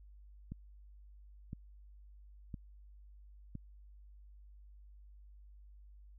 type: click train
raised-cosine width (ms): 5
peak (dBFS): -30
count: 4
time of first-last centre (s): 0.52-3.553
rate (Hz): 0.989
effects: added 50 Hz sine -54 dBFS peak until 6.18 s